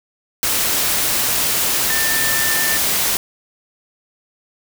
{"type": "tone in noise", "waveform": "sine", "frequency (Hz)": 1787, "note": "A6", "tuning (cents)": 26, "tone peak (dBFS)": -21, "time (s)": [1.9, 2.77], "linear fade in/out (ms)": 0, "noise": "white", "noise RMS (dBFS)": -18, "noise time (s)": [0.43, 3.17], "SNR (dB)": -6, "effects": []}